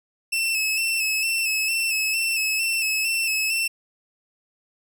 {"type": "tone with vibrato", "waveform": "sawtooth", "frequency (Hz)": 2637, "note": "E7", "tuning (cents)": 0, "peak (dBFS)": -18, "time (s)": [0.32, 3.68], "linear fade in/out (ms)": 10, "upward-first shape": "square", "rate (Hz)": 2.2, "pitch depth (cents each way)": 34, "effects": []}